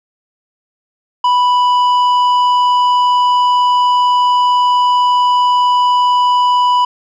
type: tone with tanh clipping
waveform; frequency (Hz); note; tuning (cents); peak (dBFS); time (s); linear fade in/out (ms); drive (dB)
sine; 987.8; B5; 0; -10; 1.24-6.85; 5; 8
effects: none